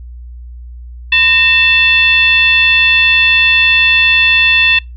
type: tone with frequency modulation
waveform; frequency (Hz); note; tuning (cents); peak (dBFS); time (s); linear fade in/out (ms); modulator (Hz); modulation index
sine; 2657; E7; +13; -6; 1.12-4.79; 5; 822; 0.91
effects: noise-tail reverb RT60 0.2 s tail -25 dB re dry + added 60 Hz sine -27 dBFS peak until 4.96 s